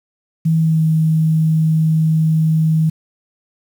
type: tone with pitch glide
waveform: sine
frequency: 161.6 to 158.82 Hz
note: E3 to D#3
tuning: -34 to +36 cents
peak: -11 dBFS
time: 0.45-2.9 s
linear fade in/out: 10 ms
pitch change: -30 cents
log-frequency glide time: 0.57-0.83 s
effects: 7-bit